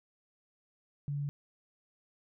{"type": "tone", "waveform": "sine", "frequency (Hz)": 143.4, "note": "D3", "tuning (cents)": -41, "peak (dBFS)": -32, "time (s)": [1.08, 1.29], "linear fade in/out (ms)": 0, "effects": []}